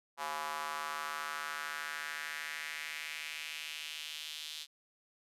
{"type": "tone with high-pass filter sweep", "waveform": "square", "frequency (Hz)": 76.7, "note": "D#2", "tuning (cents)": -24, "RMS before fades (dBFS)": -41, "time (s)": [0.17, 4.67], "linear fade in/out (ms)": 50, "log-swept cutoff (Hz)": [910, 3600], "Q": 2.7, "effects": ["resampled to 32000 Hz"]}